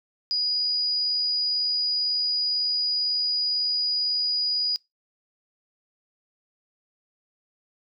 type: tone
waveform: sine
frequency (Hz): 4911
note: D#8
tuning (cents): -23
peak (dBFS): -22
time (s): 0.31-4.76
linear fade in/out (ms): 0
effects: noise-tail reverb RT60 0.2 s tail -22 dB re dry